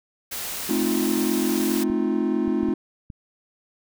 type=noise; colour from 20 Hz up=white; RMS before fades=-31 dBFS; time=0.31-1.84 s; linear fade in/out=10 ms
type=chord; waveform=triangle; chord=F dominant seventh; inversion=first; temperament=equal with one note detuned; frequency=216.8 / 261.6 / 311.1 / 349.2 Hz; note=A3 / C4 / Eb4 / F4; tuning=-25 / 0 / 0 / 0 cents; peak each=-24 dBFS; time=0.69-2.74 s; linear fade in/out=5 ms
type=clicks; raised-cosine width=5 ms; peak=-25 dBFS; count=5; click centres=1.901 / 2.479 / 2.632 / 2.687 / 3.102 s
effects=none